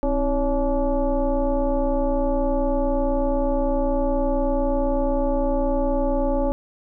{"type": "tone with frequency modulation", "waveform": "sine", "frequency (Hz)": 266.3, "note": "C4", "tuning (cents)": 31, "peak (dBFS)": -18, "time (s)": [0.03, 6.52], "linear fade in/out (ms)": 0, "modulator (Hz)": 296, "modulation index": 1.6, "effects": []}